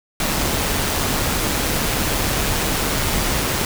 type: noise with amplitude modulation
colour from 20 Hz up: pink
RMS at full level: -19 dBFS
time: 0.2-3.65 s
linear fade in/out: 2 ms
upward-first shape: sine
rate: 146 Hz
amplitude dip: 30%
effects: none